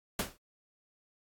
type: noise with exponential decay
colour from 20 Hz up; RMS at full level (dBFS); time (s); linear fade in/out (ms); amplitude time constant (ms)
pink; -28; 0.19-0.37; 2; 39
effects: AAC 64 kbps